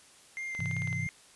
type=tone with vibrato; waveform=triangle; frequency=2093 Hz; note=C7; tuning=in tune; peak=-33 dBFS; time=0.37-1.09 s; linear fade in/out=0 ms; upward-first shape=sine; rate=3.1 Hz; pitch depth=18 cents each way
type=click train; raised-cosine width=0.3 ms; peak=-28 dBFS; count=8; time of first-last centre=0.55-0.928 s; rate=18.5 Hz
type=chord; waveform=sine; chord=Ab augmented; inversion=none; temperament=equal; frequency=103.83 / 130.81 / 164.81 Hz; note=Ab2 / C3 / E3; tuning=0 / 0 / 0 cents; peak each=-36 dBFS; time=0.59-1.07 s; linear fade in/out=5 ms
effects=white hiss -57 dBFS RMS until 1.35 s + resampled to 24000 Hz